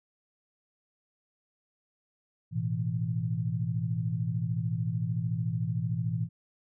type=chord; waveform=sine; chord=A suspended second; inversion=none; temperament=equal; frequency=110 / 123.47 / 164.81 Hz; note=A2 / B2 / E3; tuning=0 / 0 / 0 cents; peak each=-32 dBFS; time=2.51-6.29 s; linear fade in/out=50 ms; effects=none